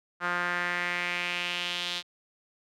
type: tone with band-pass filter sweep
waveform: sawtooth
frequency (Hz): 176.2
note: F3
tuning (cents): +16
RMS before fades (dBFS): -31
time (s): 0.2-2.03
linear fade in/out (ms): 50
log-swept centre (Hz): 1400 to 3700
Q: 3
effects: none